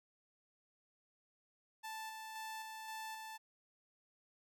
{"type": "tone with tremolo", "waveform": "sawtooth", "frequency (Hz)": 880, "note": "A5", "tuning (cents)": 0, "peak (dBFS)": -40, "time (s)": [1.83, 3.38], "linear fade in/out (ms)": 20, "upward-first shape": "square", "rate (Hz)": 1.9, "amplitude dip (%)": 30, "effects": []}